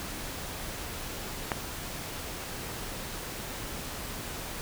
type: click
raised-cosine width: 0.5 ms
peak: -12 dBFS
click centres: 1.518 s
effects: pink hiss -38 dBFS RMS until 4.61 s